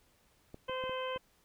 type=clicks; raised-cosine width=2 ms; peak=-33 dBFS; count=5; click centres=0.544 / 0.696 / 0.839 / 0.895 / 1.161 s
type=harmonic tone; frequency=516 Hz; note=C5; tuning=24 cents flat; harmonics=1 / 2 / 3 / 4 / 5 / 6; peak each=-37 / -40 / -47 / -50 / -47 / -45 dBFS; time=0.68-1.18 s; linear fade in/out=10 ms
effects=pink hiss -69 dBFS RMS until 1.44 s